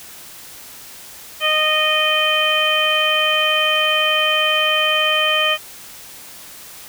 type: harmonic tone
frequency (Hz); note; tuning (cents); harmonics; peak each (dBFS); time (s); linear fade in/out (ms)
618; D#5; -12; 1 / 2 / 3 / 4 / 5; -22 / -22 / -23 / -20 / -18; 1.4-5.58; 50
effects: white hiss -38 dBFS RMS until 6.88 s